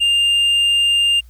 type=tone with tanh clipping; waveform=sine; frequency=2803 Hz; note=F7; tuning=6 cents sharp; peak=-13 dBFS; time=0-1.21 s; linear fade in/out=20 ms; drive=4 dB; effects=added 60 Hz sine -40 dBFS peak until 1.29 s + white hiss -58 dBFS RMS until 1.29 s